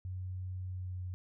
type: tone with pitch glide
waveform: sine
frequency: 92.3 to 91.08 Hz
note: F#2 to F#2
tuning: -4 to -27 cents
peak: -37 dBFS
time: 0.05-1.14 s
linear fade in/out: 0 ms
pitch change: -23 cents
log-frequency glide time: 0.66-1.03 s
effects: none